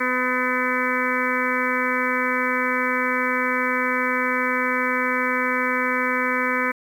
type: harmonic tone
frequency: 252.5 Hz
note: B3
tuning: 39 cents sharp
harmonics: 1 / 2 / 4 / 5 / 6 / 7 / 8 / 9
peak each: -28 / -28 / -28 / -28 / -28 / -28 / -28 / -28 dBFS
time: 0-6.72 s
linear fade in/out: 10 ms
effects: 8-bit